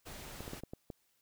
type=noise; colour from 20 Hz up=pink; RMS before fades=-48 dBFS; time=0.05-0.61 s; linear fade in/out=20 ms
type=clicks; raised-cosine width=2 ms; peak=-29 dBFS; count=6; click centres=0.406 / 0.479 / 0.534 / 0.636 / 0.735 / 0.902 s
effects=white hiss -75 dBFS RMS until 1.21 s